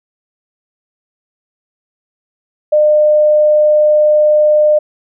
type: tone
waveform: sine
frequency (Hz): 604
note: D5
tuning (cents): +48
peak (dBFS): -6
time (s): 2.72-4.79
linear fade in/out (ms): 10
effects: none